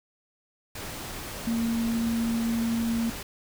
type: tone in noise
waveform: sine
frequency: 230.2 Hz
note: A#3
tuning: 22 cents flat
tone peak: -24 dBFS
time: 1.47-3.1 s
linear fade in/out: 5 ms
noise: pink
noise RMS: -37 dBFS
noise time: 0.75-3.23 s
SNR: +10 dB
effects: none